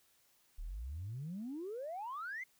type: exponential sweep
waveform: sine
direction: up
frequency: 34.51 to 2143 Hz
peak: -39 dBFS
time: 0.58-2.44 s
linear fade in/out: 10 ms
effects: tanh soft clip ceiling -36 dBFS + white hiss -71 dBFS RMS until 2.59 s